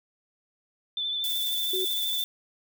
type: tone with vibrato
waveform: sine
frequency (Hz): 3520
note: A7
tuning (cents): 0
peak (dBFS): -27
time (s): 0.97-2.24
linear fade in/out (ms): 2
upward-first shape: sine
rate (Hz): 13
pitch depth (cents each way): 27
type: noise with tremolo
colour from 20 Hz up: violet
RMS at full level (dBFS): -32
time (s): 1.24-2.24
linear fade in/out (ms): 0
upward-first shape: square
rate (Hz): 18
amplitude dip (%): 25
type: tone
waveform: sine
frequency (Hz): 374.2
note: F#4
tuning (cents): +20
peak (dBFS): -29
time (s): 1.73-1.85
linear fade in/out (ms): 5
effects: none